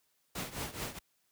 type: noise with tremolo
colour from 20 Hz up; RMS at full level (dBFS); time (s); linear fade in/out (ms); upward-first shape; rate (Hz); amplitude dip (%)
pink; -36; 0.35-0.99; 5; triangle; 4.7; 85
effects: white hiss -75 dBFS RMS until 1.31 s + high-pass 60 Hz 12 dB/octave